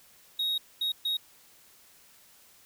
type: tone bursts at uneven times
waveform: triangle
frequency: 3770 Hz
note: A#7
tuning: 19 cents sharp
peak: -25 dBFS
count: 3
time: 0.39-0.58 / 0.81-0.92 / 1.05-1.17 s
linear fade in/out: 5 ms
effects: white hiss -58 dBFS RMS until 2.65 s